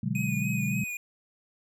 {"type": "chord", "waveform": "sine", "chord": "G# half-diminished seventh", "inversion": "first", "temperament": "equal", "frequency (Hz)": [123.47, 146.83, 185, 207.7], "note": ["B2", "D3", "F#3", "G#3"], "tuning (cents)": [0, 0, 0, 0], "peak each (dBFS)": -32, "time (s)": [0.03, 0.84], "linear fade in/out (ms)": 5}
{"type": "tone with vibrato", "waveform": "square", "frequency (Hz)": 2489, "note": "D#7", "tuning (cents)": 0, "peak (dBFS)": -33, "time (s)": [0.15, 0.97], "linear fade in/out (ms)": 2, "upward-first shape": "triangle", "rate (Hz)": 3.5, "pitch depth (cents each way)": 41}
{"effects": []}